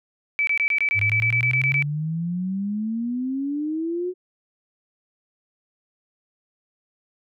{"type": "tone bursts", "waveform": "sine", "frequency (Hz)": 2306, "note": "D7", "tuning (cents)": -32, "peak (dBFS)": -18, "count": 14, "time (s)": [0.39, 1.824], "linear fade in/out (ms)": 0, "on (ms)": 82, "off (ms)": 22}
{"type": "exponential sweep", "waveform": "sine", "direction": "up", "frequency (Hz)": [99.7, 369.9], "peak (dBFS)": -23, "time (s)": [0.94, 4.14], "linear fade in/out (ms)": 50}
{"effects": []}